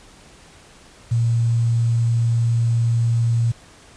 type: tone with quantisation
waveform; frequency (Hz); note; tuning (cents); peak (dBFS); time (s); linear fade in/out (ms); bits
sine; 116.3; A#2; -4; -15; 1.11-3.52; 10; 7
effects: pink hiss -47 dBFS RMS until 3.96 s + resampled to 22050 Hz